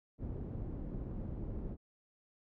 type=low-pass noise; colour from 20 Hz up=pink; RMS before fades=-41 dBFS; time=0.18-1.77 s; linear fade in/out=50 ms; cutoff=320 Hz; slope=12 dB/octave; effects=none